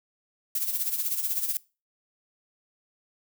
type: noise with tremolo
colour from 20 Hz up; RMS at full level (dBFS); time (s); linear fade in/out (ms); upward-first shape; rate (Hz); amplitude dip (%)
violet; -26; 0.55-1.57; 2; sine; 16; 65
effects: noise-tail reverb RT60 0.3 s tail -22 dB re dry